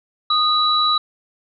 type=tone pair together; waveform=sine; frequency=1237 / 3927 Hz; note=D#6 / B7; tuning=-10 / -11 cents; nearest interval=octave + minor sixth; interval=1999 cents; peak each=-17 dBFS; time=0.3-0.98 s; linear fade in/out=5 ms; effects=none